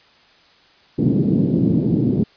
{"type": "band-pass noise", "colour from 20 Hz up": "pink", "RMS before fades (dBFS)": -17, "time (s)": [0.98, 2.24], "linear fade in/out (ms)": 10, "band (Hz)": [140, 320], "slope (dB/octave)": 24, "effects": ["white hiss -52 dBFS RMS until 2.36 s", "resampled to 11025 Hz"]}